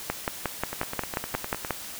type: two click trains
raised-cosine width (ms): 0.5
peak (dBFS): -10 / -16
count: 10 / 10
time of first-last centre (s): 0.1-1.707 / 0.73-1.648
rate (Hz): 5.6 / 9.8
effects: white hiss -39 dBFS RMS until 1.99 s